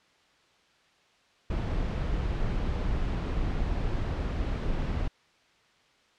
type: noise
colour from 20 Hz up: brown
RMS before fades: -29 dBFS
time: 1.5-5.08 s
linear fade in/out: 5 ms
effects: white hiss -63 dBFS RMS until 6.18 s + low-pass 4000 Hz 12 dB/octave